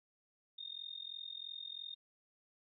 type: tone with amplitude modulation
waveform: sine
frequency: 3678 Hz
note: A#7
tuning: 24 cents flat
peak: -40 dBFS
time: 0.58-1.95 s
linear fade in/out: 10 ms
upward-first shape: sine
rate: 43 Hz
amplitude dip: 90%
effects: none